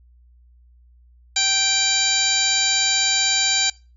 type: harmonic tone with a mistuned harmonic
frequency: 784 Hz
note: G5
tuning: in tune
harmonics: 1 / 2 / 3 / 4 / 5 / 6 / 7 / 8 / 9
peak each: -32 / -29 / -26 / -28 / -22 / -24 / -34 / -32 / -22 dBFS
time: 1.36-3.7 s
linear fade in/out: 5 ms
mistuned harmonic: 1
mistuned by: -23 cents
effects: noise-tail reverb RT60 0.3 s tail -23 dB re dry + added 60 Hz sine -49 dBFS peak until 3.96 s